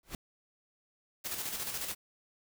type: noise with exponential growth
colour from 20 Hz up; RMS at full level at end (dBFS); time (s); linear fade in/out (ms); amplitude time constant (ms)
pink; -36; 0.03-0.15; 2; 25
type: noise with tremolo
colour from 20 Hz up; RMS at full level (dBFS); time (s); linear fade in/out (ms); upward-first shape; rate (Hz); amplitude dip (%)
white; -36; 1.24-1.95; 20; square; 14; 45
effects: none